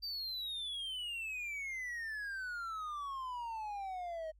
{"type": "exponential sweep", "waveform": "triangle", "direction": "down", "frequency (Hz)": [4699, 622.3], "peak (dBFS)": -37, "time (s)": [0.02, 4.32], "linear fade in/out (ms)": 20, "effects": ["added 50 Hz sine -61 dBFS peak until 4.39 s"]}